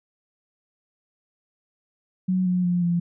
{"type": "tone with pitch steps", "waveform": "sine", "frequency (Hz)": [185, 180.77, 176.65, 172.61], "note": ["F#3", "F#3", "F3", "F3"], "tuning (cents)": [0, -40, 20, -20], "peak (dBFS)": -19, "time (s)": [2.28, 3], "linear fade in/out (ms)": 10, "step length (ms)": 180, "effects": []}